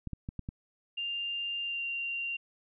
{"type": "clicks", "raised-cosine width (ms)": 5, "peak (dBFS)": -24, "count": 5, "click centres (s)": [0.073, 0.133, 0.289, 0.393, 0.489]}
{"type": "tone with pitch glide", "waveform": "sine", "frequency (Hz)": [2796, 2769], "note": ["F7", "F7"], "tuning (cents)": [1, -15], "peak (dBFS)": -32, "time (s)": [0.97, 2.37], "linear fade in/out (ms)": 10, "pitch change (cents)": -16, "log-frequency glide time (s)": [1.63, 1.84]}
{"effects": []}